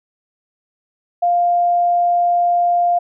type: tone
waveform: sine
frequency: 700 Hz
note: F5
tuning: 4 cents sharp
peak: -12 dBFS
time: 1.22-2.99 s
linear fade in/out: 10 ms
effects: none